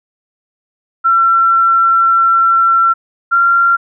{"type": "tone pair in turn", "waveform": "sine", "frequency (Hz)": [1353, 1379], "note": ["E6", "F6"], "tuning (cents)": [45, -22], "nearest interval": "unison", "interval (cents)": 33, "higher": "second", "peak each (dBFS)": -7, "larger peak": "neither", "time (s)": [[1.04, 2.94], [3.31, 3.77]], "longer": "first", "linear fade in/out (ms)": 20, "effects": []}